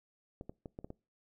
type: clicks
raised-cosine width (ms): 2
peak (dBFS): -30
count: 6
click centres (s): 0.411 / 0.495 / 0.658 / 0.789 / 0.845 / 0.904
effects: noise-tail reverb RT60 0.3 s tail -23 dB re dry